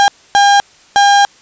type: tone bursts at uneven times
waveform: 35% pulse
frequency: 806 Hz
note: G5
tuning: 48 cents sharp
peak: -4 dBFS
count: 3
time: 0-0.08 / 0.35-0.6 / 0.96-1.25 s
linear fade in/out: 0 ms
effects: white hiss -45 dBFS RMS until 1.41 s + resampled to 16000 Hz